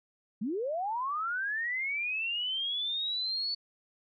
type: linear sweep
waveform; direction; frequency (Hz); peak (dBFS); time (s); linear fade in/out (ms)
sine; up; 187.5 to 4482; -30; 0.41-3.55; 10
effects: none